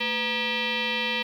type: tone with frequency modulation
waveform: sine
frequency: 221.9 Hz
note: A3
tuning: 15 cents sharp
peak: -24 dBFS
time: 0-1.23 s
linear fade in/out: 10 ms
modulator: 721 Hz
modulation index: 4.8
effects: 9-bit